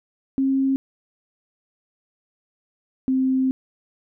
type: tone pair in turn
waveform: sine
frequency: 268.7 / 261.7 Hz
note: C4 / C4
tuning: +46 / 0 cents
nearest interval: unison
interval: 46 cents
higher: first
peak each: -17 dBFS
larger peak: neither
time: 0.38-0.76 / 3.08-3.51 s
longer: second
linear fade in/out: 0 ms
effects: none